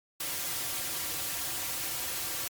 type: noise with comb filter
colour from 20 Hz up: white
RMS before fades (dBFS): -34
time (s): 0.2-2.48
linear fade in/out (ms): 5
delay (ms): 4.7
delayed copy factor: -0.6
effects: MP3 96 kbps